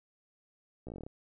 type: slowing click train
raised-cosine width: 2 ms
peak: -30 dBFS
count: 10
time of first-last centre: 0.87-1.065 s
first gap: 15 ms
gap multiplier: 1.09
effects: none